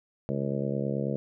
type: harmonic tone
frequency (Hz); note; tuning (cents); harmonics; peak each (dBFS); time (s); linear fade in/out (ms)
69.3; C#2; 0; 2 / 3 / 4 / 5 / 6 / 7 / 8 / 9; -32 / -32 / -40 / -37 / -39 / -35 / -37 / -41; 0.29-1.16; 0
effects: none